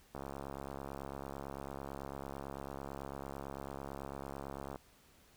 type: click train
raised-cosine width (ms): 1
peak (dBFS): -29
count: 319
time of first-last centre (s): 0.15-4.759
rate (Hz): 69
effects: pink hiss -65 dBFS RMS until 5.36 s